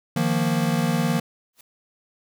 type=chord; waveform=square; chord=Eb suspended second; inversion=none; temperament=equal; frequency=155.56 / 174.61 / 233.1 Hz; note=Eb3 / F3 / Bb3; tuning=0 / 0 / 0 cents; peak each=-25 dBFS; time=0.16-1.2 s; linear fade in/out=5 ms
type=noise with exponential growth; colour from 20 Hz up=white; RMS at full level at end=-43 dBFS; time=1.53-1.61 s; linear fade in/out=5 ms; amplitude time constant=16 ms
effects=none